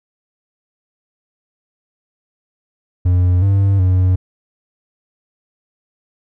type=tone with pitch steps; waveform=triangle; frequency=89.8 / 98.3 / 92.1 Hz; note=F2 / G2 / F#2; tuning=+49 / +5 / -7 cents; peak=-8 dBFS; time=3.05-4.16 s; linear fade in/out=10 ms; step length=370 ms; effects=none